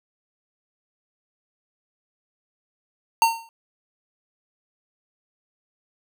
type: tone with exponential decay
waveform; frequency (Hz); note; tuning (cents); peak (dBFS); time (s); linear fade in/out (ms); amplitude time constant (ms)
square; 913; A#5; -36; -12; 3.22-3.49; 1; 58
effects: none